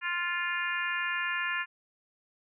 harmonic tone with a mistuned harmonic, 349.2 Hz, F4, in tune, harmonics 3 / 4 / 5 / 6 / 7 / 8, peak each -37 / -36 / -32 / -40 / -37 / -40 dBFS, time 0.01-1.66 s, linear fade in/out 50 ms, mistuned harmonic 6, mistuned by +16 cents, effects none

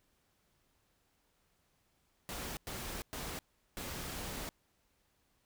pink noise bursts at uneven times, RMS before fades -42 dBFS, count 4, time 2.29-2.57 / 2.67-3.02 / 3.13-3.39 / 3.77-4.49 s, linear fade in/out 0 ms, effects pink hiss -75 dBFS RMS until 5.45 s

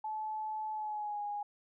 sine tone with pitch glide, 864 to 824.5 Hz, A5 to G#5, -32 to -13 cents, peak -35 dBFS, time 0.04-1.43 s, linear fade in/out 5 ms, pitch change -81 cents, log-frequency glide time 0.72-1.22 s, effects none

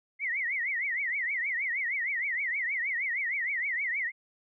sine tone with vibrato, 2053 Hz, C7, 33 cents flat, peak -28 dBFS, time 0.19-4.12 s, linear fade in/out 50 ms, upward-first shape triangle, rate 6.4 Hz, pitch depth 220 cents each way, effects none

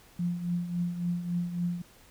sine tone with tremolo, 174.61 Hz, F3, in tune, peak -25 dBFS, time 0.19-1.82 s, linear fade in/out 5 ms, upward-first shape triangle, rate 3.6 Hz, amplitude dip 70%, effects pink hiss -57 dBFS RMS until 2.1 s

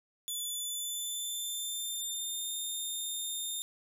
15% pulse tone with pitch glide, 3470 to 3638 Hz, A7 to A#7, -25 to -43 cents, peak -28 dBFS, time 0.28-3.62 s, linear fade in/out 0 ms, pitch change +82 cents, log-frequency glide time 0.42-2.53 s, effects none

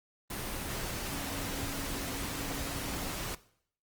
sine tone in noise, 278 Hz, C#4, 5 cents sharp, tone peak -43 dBFS, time 1.09-3.1 s, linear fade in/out 5 ms, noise pink, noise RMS -37 dBFS, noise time 0.3-3.35 s, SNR -9 dB, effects noise-tail reverb RT60 0.6 s tail -18 dB re dry + Opus 24 kbps

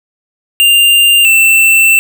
square tone pair in turn, 2794 / 2677 Hz, F7 / E7, 0 / +26 cents, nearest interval minor second, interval 74 cents, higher first, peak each -5 dBFS, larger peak neither, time 0.6-1.25 / 1.25-1.99 s, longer second, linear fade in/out 0 ms, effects none

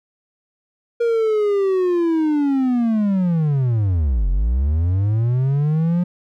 triangle linear two-way sweep, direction down then up, 474.1 to 42.78 to 178.9 Hz, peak -13 dBFS, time 1-6.04 s, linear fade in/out 10 ms, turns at 4.29 s, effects none

